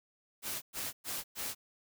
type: noise bursts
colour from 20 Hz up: white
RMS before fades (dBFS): -38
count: 4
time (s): 0.42-1.55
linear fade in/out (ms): 50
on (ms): 200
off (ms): 110
effects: none